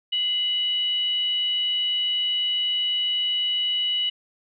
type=tone with frequency modulation; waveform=sine; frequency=2942 Hz; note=F#7; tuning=11 cents flat; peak=-21 dBFS; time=0.12-4.1 s; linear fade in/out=10 ms; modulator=880 Hz; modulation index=0.23; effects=none